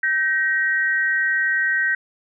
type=tone pair together; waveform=sine; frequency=1550 / 1888.9 Hz; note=G6 / A#6; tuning=-20 / +22 cents; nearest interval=minor third; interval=342 cents; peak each=-20 dBFS; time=0.03-1.95 s; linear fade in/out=5 ms; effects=none

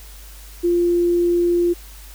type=tone; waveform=sine; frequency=347.4 Hz; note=F4; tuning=9 cents flat; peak=-14 dBFS; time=0.63-1.74 s; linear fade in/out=20 ms; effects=added 50 Hz sine -38 dBFS peak until 2.14 s + white hiss -44 dBFS RMS until 2.14 s

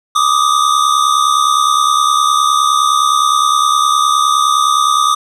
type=tone pair together; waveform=square; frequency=1172 / 1241.7 Hz; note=D6 / D#6; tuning=-4 / -4 cents; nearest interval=minor second; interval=100 cents; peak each=-13 dBFS; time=0.15-5.15 s; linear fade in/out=10 ms; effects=low-pass 10000 Hz 12 dB/octave

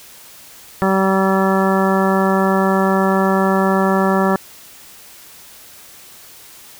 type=harmonic tone; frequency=192 Hz; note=G3; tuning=36 cents flat; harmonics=1 / 2 / 3 / 4 / 5 / 6 / 7 / 9; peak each=-16 / -19 / -21 / -22 / -23 / -24 / -24 / -26 dBFS; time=0.82-4.36 s; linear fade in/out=0 ms; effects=white hiss -41 dBFS RMS until 6.79 s

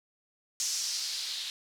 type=noise with low-pass filter sweep; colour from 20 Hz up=violet; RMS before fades=-34 dBFS; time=0.6-1.5 s; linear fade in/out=0 ms; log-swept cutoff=6200 to 3700 Hz; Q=3; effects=none

